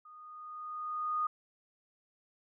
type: tone with level ramp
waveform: sine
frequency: 1233 Hz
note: D#6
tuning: 16 cents flat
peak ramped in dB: -51 to -28 dBFS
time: 0.05-1.27 s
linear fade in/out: 5 ms
effects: none